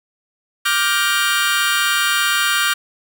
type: chord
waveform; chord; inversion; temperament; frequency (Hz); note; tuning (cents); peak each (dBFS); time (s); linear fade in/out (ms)
25% pulse; G minor seventh; second; just; 1176 / 1411.2 / 1568 / 1881.6; D6 / F6 / G6 / Bb6; +2 / +18 / 0 / +16; -18 / -16 / -16 / -21; 0.65-2.74; 10
effects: none